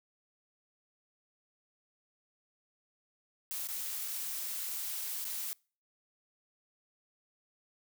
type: noise with dropouts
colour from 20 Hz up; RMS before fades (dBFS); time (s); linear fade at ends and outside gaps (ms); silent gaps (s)
blue; -38; 3.51-5.53; 0; 3.672-3.687 / 4.078-4.082 / 5.244-5.251
effects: noise-tail reverb RT60 0.4 s tail -26 dB re dry